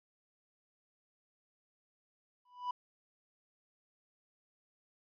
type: tone with exponential growth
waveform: triangle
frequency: 987.8 Hz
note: B5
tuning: in tune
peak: -29 dBFS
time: 2.45-2.71 s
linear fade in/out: 5 ms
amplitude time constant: 56 ms
effects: resampled to 11025 Hz